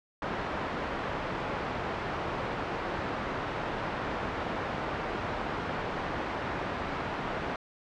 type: low-pass noise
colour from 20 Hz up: white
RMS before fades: -34 dBFS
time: 0.22-7.56 s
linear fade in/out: 2 ms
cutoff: 1200 Hz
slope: 12 dB/octave
effects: low-pass 5000 Hz 12 dB/octave